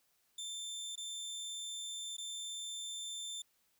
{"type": "tone with dropouts", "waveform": "25% pulse", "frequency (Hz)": 3559, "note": "A7", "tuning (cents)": 19, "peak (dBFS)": -37, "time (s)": [0.38, 3.42], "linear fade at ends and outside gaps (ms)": 5, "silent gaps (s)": [[0.956, 0.976], [2.168, 2.181]], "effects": ["white hiss -75 dBFS RMS until 3.79 s"]}